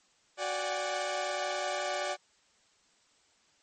sawtooth tone cluster, 370.1 / 584 / 736 / 787 / 824 Hz, F#4 / D5 / F#5 / G5 / G#5, 0 / -10 / -9 / +7 / -14 cents, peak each -38 / -30 / -33 / -39 / -38 dBFS, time 0.37-2.17 s, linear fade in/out 50 ms, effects white hiss -67 dBFS RMS until 3.62 s + MP3 32 kbps

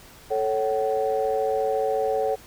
sine chord, F# minor, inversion first, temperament equal with one note detuned, 440 / 554.4 / 757.7 Hz, A4 / C#5 / F#5, 0 / 0 / +41 cents, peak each -24 / -25 / -26 dBFS, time 0.3-2.36 s, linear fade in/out 20 ms, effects tanh soft clip ceiling -13 dBFS + pink hiss -48 dBFS RMS until 2.46 s

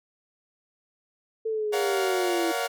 sine linear sweep, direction down, 447.5 to 329.6 Hz, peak -25 dBFS, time 1.45-2.52 s, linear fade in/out 10 ms
sawtooth chord, Gb major seventh, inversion first, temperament equal with one note detuned, 466.2 / 565.4 / 698.5 / 740 Hz, Bb4 / Db5 / F5 / Gb5, 0 / +34 / 0 / 0 cents, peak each -28 dBFS, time 1.72-2.68 s, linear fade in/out 20 ms
effects none

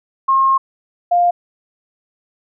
sine tone pair in turn, 1073 / 702.1 Hz, C6 / F5, +43 / +9 cents, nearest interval perfect fifth, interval 734 cents, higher first, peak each -10 dBFS, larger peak neither, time 0.28-0.58 / 1.11-1.31 s, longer first, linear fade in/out 10 ms, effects none

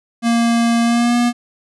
square tone with pitch glide, 233.1 to 240.3 Hz, A#3 to B3, 0 to -47 cents, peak -13 dBFS, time 0.22-1.33 s, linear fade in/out 50 ms, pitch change +53 cents, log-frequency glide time 0.83-1.16 s, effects resampled to 24000 Hz

